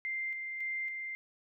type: tone with tremolo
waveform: sine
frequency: 2093 Hz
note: C7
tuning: in tune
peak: -33 dBFS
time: 0.05-1.15 s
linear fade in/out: 0 ms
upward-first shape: square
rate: 1.8 Hz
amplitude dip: 35%
effects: none